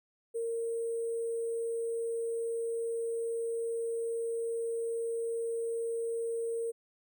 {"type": "tone with sample-and-hold", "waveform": "sine", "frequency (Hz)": 461.2, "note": "A#4", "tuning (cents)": -19, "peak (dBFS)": -31, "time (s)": [0.34, 6.72], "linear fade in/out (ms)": 20, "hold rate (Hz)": 8820, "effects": []}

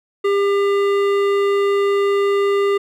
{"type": "tone with hard clipping", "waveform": "sine", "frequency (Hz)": 400.3, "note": "G4", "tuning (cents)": 36, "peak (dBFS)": -16, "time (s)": [0.24, 2.78], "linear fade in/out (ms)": 10, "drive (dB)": 13, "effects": []}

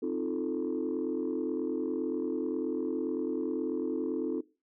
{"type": "chord", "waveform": "sine", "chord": "F dominant seventh", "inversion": "second", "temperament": "equal", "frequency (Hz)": [261.6, 311.1, 349.2, 440], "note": ["C4", "Eb4", "F4", "A4"], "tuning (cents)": [0, 0, 0, 0], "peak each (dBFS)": -34, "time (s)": [0.02, 4.41], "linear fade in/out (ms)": 10, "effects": ["noise-tail reverb RT60 0.3 s tail -20 dB re dry", "tanh soft clip ceiling -23 dBFS"]}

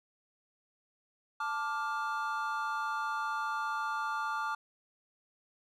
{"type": "chord", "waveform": "triangle", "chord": "D minor", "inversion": "second", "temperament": "just", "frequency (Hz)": [881, 1174.7, 1409.6], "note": ["A5", "D6", "F6"], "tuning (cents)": [2, 0, 16], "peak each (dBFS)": [-35, -34, -35], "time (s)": [1.4, 4.55], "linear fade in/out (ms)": 5, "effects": []}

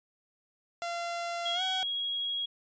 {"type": "tone with pitch glide", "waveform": "sawtooth", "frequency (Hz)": [687, 753.5], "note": ["F5", "F#5"], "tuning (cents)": [-29, 31], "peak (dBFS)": -29, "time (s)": [0.82, 1.83], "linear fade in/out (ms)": 0, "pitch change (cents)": 160, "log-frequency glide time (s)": [1.54, 1.62]}
{"type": "tone", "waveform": "sine", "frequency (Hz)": 3304, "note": "G#7", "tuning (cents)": -10, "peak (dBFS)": -30, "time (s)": [1.45, 2.46], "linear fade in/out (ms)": 10}
{"effects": ["resampled to 16000 Hz"]}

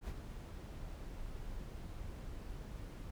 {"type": "noise with ADSR envelope", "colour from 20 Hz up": "brown", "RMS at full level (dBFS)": -40, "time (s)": [0.01, 3.11], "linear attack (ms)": 68, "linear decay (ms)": 53, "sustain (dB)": -6, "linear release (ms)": 9, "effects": []}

